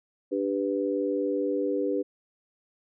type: chord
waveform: sine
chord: G major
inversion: second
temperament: equal with one note detuned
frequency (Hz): 293.7 / 393.6 / 493.9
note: D4 / G4 / B4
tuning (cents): 0 / +7 / 0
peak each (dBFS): -29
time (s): 0.31-2.03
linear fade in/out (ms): 20
effects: none